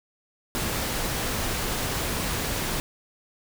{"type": "noise", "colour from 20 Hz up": "pink", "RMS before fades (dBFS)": -28, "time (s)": [0.55, 2.8], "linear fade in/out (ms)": 0, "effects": []}